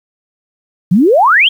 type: exponential sweep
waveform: sine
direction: up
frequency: 161 to 3370 Hz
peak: -5 dBFS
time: 0.91-1.49 s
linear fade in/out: 10 ms
effects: 7-bit